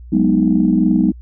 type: chord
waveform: sine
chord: G# minor seventh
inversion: third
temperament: equal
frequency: 185 / 207.7 / 246.9 / 311.1 Hz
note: F#3 / G#3 / B3 / D#4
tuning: 0 / 0 / 0 / 0 cents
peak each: -16 dBFS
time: 0.12-1.12 s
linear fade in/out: 10 ms
effects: tanh soft clip ceiling -1 dBFS + added 60 Hz sine -33 dBFS peak until 1.21 s